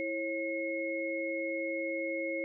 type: tone cluster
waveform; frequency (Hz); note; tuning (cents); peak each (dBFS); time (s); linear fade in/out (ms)
sine; 329.7 / 542 / 2168; E4 / C#5 / C#7; 0 / -39 / -39; -37 / -35 / -37; 0-2.44; 0
effects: none